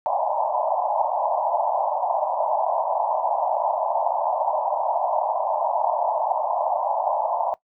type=band-pass noise; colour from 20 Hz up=white; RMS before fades=-23 dBFS; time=0.06-7.54 s; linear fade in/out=0 ms; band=590 to 970 Hz; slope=96 dB/octave; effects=noise-tail reverb RT60 0.1 s tail -19 dB re dry